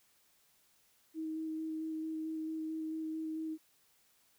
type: tone with vibrato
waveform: sine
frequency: 317 Hz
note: D#4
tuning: 32 cents sharp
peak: -36 dBFS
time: 1.14-3.58 s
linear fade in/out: 50 ms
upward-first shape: square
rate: 4.5 Hz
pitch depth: 9 cents each way
effects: white hiss -70 dBFS RMS until 4.38 s

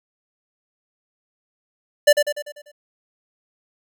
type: tone with echo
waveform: square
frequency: 587.3 Hz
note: D5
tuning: in tune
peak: -9 dBFS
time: 2.07-2.13 s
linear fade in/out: 10 ms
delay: 98 ms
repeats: 6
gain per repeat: -6 dB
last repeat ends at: 2.718 s
effects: none

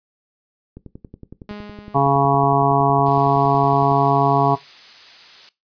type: click train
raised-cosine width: 3 ms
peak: -23 dBFS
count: 35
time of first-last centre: 0.77-3.918 s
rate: 10.8 Hz
type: tone with exponential decay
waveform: sawtooth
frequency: 207.6 Hz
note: G#3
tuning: in tune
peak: -26 dBFS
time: 1.49-2.97 s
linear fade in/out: 2 ms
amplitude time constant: 320 ms
type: harmonic tone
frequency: 139.1 Hz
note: C#3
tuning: 6 cents sharp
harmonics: 1 / 2 / 3 / 5 / 6 / 7 / 8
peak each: -19 / -23 / -22 / -19 / -22 / -22 / -21 dBFS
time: 1.94-4.56 s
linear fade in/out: 20 ms
type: noise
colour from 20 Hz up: blue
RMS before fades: -36 dBFS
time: 3.06-5.49 s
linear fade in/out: 2 ms
effects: noise-tail reverb RT60 0.2 s tail -17 dB re dry + resampled to 11025 Hz

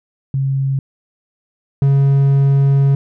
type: tone pair in turn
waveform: sine / triangle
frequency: 135.6 / 138.37 Hz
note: C#3 / C#3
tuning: -38 / -3 cents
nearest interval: unison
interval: 35 cents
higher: second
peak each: -14 / -7 dBFS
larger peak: second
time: 0.34-0.79 / 1.82-2.95 s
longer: second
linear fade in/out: 2 ms
effects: none

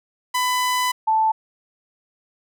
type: tone pair in turn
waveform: sawtooth / sine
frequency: 1000 / 879 Hz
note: B5 / A5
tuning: +21 / -2 cents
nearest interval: major second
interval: 223 cents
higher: first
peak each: -15 dBFS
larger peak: neither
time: 0.34-0.92 / 1.07-1.32 s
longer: first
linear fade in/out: 10 ms
effects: none

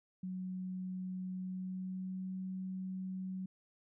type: tone with pitch glide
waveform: sine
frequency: 185 to 187.37 Hz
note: F#3 to F#3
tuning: 0 to +22 cents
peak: -38 dBFS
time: 0.23-3.46 s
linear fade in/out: 5 ms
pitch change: +22 cents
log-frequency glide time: 1.33-2.35 s
effects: none

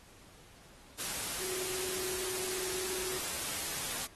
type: tone in noise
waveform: sine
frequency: 371.8 Hz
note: F#4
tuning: 8 cents sharp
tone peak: -40 dBFS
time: 1.39-3.19 s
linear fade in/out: 20 ms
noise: white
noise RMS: -37 dBFS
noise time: 0.98-4.07 s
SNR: -6 dB
effects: pink hiss -58 dBFS RMS until 4.15 s + AAC 32 kbps

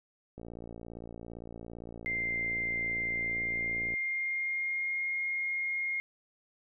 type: click train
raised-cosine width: 2 ms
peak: -31 dBFS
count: 206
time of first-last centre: 0.38-3.939 s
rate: 57.6 Hz
type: tone with pitch glide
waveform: sine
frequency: 2093 to 2138 Hz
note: C7 to C7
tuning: 0 to +37 cents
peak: -30 dBFS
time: 2.06-6 s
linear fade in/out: 0 ms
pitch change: +37 cents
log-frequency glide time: 3.1-5.07 s
effects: none

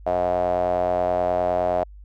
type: tone with band-pass filter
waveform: sawtooth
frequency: 89.6 Hz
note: F2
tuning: 45 cents sharp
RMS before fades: -22 dBFS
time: 0.06-1.84 s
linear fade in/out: 10 ms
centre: 660 Hz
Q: 8.8
effects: added 50 Hz sine -40 dBFS peak until 2.04 s

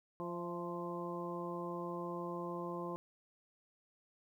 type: harmonic tone with a mistuned harmonic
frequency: 173.9 Hz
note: F3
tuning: 7 cents flat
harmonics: 1 / 2 / 3 / 4 / 5 / 6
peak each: -45 / -43 / -46 / -51 / -51 / -45 dBFS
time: 0.2-2.96 s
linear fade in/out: 0 ms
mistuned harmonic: 4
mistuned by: -44 cents
effects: 12-bit

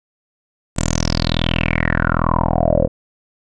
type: tone with low-pass filter sweep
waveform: 10% pulse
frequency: 41.2 Hz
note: E1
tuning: in tune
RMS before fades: -17 dBFS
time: 0.76-2.88 s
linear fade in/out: 20 ms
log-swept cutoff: 8100 to 500 Hz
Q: 8
effects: none

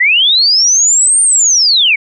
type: linear two-way sweep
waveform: sine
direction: up then down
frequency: 1887 to 8950 to 2143 Hz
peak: -6 dBFS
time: 0-1.96 s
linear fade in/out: 10 ms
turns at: 1.22 s
effects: none

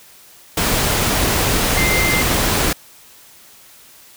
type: tone in noise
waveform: sine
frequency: 2086 Hz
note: C7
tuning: 6 cents flat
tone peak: -18 dBFS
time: 1.77-2.22 s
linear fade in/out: 5 ms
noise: pink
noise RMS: -17 dBFS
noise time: 0.57-2.73 s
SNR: -4 dB
effects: white hiss -45 dBFS RMS until 4.16 s

